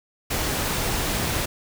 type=noise; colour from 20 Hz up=pink; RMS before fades=-25 dBFS; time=0.3-1.46 s; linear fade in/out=10 ms; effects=none